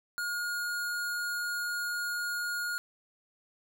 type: tone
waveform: square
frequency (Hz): 1432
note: F6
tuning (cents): +43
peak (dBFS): -32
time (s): 0.18-2.78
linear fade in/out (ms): 0
effects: none